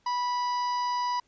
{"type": "harmonic tone", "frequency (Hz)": 982, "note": "B5", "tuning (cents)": -10, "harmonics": [1, 2, 3, 4, 5, 6], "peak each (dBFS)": [-26, -42, -47, -49, -40, -51], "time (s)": [0.06, 1.2], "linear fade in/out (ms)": 5, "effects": ["pink hiss -68 dBFS RMS until 1.27 s", "resampled to 16000 Hz"]}